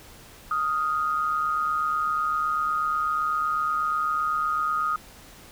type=tone pair together; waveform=sine; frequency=1244.5 / 1392.5 Hz; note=D#6 / F6; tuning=0 / -5 cents; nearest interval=major second; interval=195 cents; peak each=-23 / -31 dBFS; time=0.51-4.96 s; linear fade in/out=2 ms; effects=pink hiss -48 dBFS RMS until 5.51 s